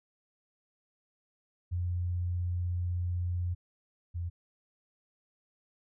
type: tone pair in turn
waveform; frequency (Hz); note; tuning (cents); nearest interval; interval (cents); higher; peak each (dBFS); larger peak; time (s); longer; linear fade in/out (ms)
sine; 88.4 / 86.38; F2 / F2; +22 / -18; unison; 40; first; -29 / -32; first; 1.71-3.55 / 4.14-4.3; first; 20
effects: none